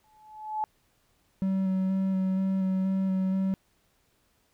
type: tone with exponential growth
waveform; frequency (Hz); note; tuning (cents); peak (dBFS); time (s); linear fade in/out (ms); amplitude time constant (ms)
sine; 860; A5; -40; -24; 0.04-0.64; 0; 130
type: tone with vibrato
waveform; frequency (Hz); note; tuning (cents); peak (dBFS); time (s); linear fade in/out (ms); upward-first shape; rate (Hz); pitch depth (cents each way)
triangle; 190; F#3; +46; -22; 1.42-3.54; 0; square; 2.1; 12
effects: pink hiss -69 dBFS RMS until 4.53 s